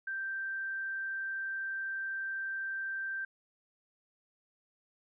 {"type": "tone", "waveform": "sine", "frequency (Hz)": 1568, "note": "G6", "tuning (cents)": 0, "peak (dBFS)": -34, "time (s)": [0.07, 3.25], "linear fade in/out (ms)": 5, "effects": []}